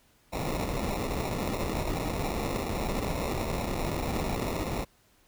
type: noise with sample-and-hold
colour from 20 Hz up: pink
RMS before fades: -31 dBFS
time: 0.32-4.85 s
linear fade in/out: 20 ms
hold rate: 1575 Hz
effects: pink hiss -64 dBFS RMS until 5.27 s